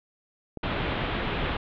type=clicks; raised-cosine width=2 ms; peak=-22 dBFS; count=2; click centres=0.573 / 0.66 s
type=low-pass noise; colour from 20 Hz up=pink; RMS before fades=-29 dBFS; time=0.63-1.57 s; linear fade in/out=5 ms; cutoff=3600 Hz; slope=48 dB/octave
effects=none